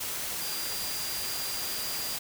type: tone in noise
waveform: sine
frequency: 4786 Hz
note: D8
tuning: 32 cents sharp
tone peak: -37 dBFS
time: 0.41-2.17 s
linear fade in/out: 10 ms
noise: white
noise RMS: -34 dBFS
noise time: 0-2.19 s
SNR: -6 dB
effects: none